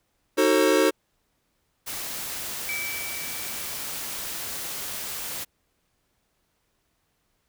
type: chord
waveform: square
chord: D# diminished seventh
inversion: none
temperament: just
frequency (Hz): 311.1 / 373.4 / 448 / 537.6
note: D#4 / F#4 / A4 / C5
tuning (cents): 0 / +16 / +31 / +47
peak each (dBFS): -24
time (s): 0.37-0.91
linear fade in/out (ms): 20
type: noise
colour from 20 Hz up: white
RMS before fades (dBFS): -33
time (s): 1.86-5.45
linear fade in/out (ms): 20
type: tone with exponential decay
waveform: sine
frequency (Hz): 2306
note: D7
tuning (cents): -32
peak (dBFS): -27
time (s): 2.69-4.53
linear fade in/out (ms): 0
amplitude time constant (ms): 400
effects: pink hiss -72 dBFS RMS until 7.48 s